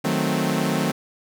sawtooth chord, D# diminished seventh, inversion none, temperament equal, 155.56 / 185 / 220 / 261.6 Hz, D#3 / F#3 / A3 / C4, 0 / 0 / 0 / 0 cents, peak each -22 dBFS, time 0.04-0.92 s, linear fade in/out 10 ms, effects none

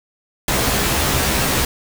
pink noise with comb filter, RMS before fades -18 dBFS, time 0.48-1.65 s, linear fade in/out 2 ms, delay 15 ms, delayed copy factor +0.8, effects none

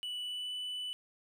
triangle tone with pitch glide, 2960 to 2984 Hz, F#7 to F#7, 0 to +14 cents, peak -35 dBFS, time 0.03-0.93 s, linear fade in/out 0 ms, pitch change +14 cents, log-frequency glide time 0.21-0.53 s, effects none

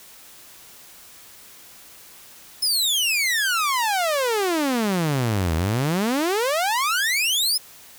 sawtooth exponential two-way sweep, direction down then up, 5274 to 77.6 to 5274 Hz, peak -16 dBFS, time 2.62-7.58 s, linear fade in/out 10 ms, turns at 5.55 s, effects white hiss -46 dBFS RMS until 7.98 s

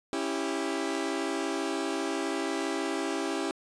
sawtooth chord, C# diminished, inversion none, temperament equal with one note detuned, 277.2 / 329.6 / 395.4 Hz, C#4 / E4 / G4, 0 / 0 / +15 cents, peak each -30 / -29 / -30 dBFS, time 0.13-3.51 s, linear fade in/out 0 ms, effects resampled to 22050 Hz

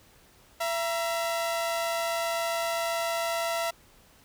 sawtooth tone pair together, 671.8 / 950 Hz, E5 / A#5, +33 / +33 cents, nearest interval tritone, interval 600 cents, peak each -24 / -31 dBFS, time 0.6-3.71 s, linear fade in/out 10 ms, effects pink hiss -58 dBFS RMS until 4.24 s

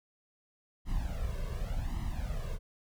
brown noise with flanger, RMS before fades -34 dBFS, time 0.85-2.59 s, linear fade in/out 50 ms, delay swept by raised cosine 0.99 to 1.88 ms, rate 0.87 Hz, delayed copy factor +0.9, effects none

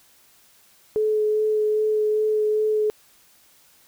sine tone with vibrato, 428.4 Hz, A4, 46 cents flat, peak -18 dBFS, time 0.96-2.9 s, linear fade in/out 0 ms, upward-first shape sine, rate 2.5 Hz, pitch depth 11 cents each way, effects white hiss -56 dBFS RMS until 3.87 s

